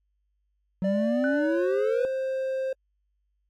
triangle exponential sweep, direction up, 185 to 504 Hz, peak -22 dBFS, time 0.82-2.05 s, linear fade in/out 0 ms
triangle tone with pitch glide, 589 to 527.8 Hz, D5 to C5, +5 to +15 cents, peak -24 dBFS, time 0.84-2.73 s, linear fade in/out 5 ms, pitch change -190 cents, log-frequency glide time 1.37-1.69 s
sine tone with exponential decay, 1495 Hz, F#6, 17 cents sharp, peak -28 dBFS, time 1.24-2.72 s, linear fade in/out 0 ms, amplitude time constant 320 ms
effects added 50 Hz sine -70 dBFS peak until 3.49 s + AAC 64 kbps

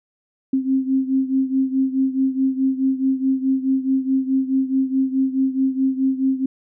sine beating tone pair, 264.1 / 268.8 Hz, C4 / C4, +16 / +47 cents, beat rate 4.7 Hz, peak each -18 / -22 dBFS, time 0.53-6.46 s, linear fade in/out 5 ms, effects none

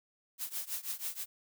blue noise with tremolo, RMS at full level -35 dBFS, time 0.38-1.26 s, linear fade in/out 50 ms, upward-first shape triangle, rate 6.2 Hz, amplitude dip 95%, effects none

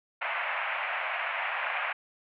white band-pass noise, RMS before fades -32 dBFS, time 0.21-1.93 s, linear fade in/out 10 ms, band 610 to 2600 Hz, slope 48 dB/octave, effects none

